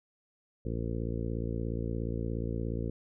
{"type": "harmonic tone", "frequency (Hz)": 57, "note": "A#1", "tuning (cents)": -38, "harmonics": [1, 2, 3, 4, 5, 6, 7, 8, 9], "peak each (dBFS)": [-36, -36, -40, -40, -43, -42, -46, -42, -47], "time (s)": [0.65, 2.9], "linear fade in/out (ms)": 5, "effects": []}